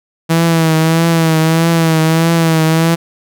sawtooth tone with vibrato, 163 Hz, E3, 19 cents flat, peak -5 dBFS, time 0.29-2.96 s, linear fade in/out 20 ms, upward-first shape triangle, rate 1.6 Hz, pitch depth 51 cents each way, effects none

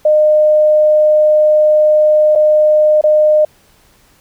sine tone with dropouts, 610 Hz, D#5, 34 cents flat, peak -6 dBFS, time 0.05-3.45 s, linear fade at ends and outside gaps 5 ms, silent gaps 2.353-2.357 / 3.012-3.038 s, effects pink hiss -50 dBFS RMS until 4.2 s

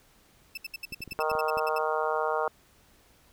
30% pulse tone bursts, 2637 Hz, E7, in tune, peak -31 dBFS, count 14, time 0.55-1.784 s, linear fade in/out 5 ms, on 25 ms, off 68 ms
clicks, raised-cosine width 3 ms, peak -31 dBFS, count 7, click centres 0.923 / 1.006 / 1.077 / 1.122 / 1.316 / 1.352 / 1.571 s
harmonic tone, 155.56 Hz, D#3, in tune, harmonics 3 / 4 / 5 / 6 / 7 / 8 / 9, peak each -31 / -32 / -33 / -34 / -34 / -35 / -36 dBFS, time 1.19-2.48 s, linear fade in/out 0 ms
effects pink hiss -61 dBFS RMS until 3.32 s

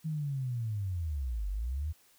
sine linear two-way sweep, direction down then up, 161.2 to 46.25 to 81.5 Hz, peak -31 dBFS, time 0.04-1.93 s, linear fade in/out 20 ms, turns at 1.49 s, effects white hiss -64 dBFS RMS until 2.18 s

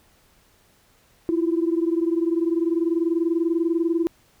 sine tone pair together, 329 / 349.2 Hz, E4 / F4, -3 / 0 cents, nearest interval minor second, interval 103 cents, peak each -20 / -23 dBFS, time 1.29-4.07 s, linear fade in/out 0 ms, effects tanh soft clip ceiling -12 dBFS + pink hiss -59 dBFS RMS until 4.4 s

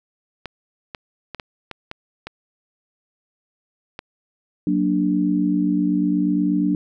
clicks, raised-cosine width 0.3 ms, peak -15 dBFS, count 8, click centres 0.457 / 0.948 / 1.347 / 1.398 / 1.713 / 1.914 / 2.27 / 3.991 s
sine chord, Gb augmented, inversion none, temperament equal, 185 / 233.1 / 293.7 Hz, Gb3 / Bb3 / D4, 0 / 0 / 0 cents, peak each -21 / -25 / -19 dBFS, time 4.67-6.75 s, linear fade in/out 2 ms
effects none

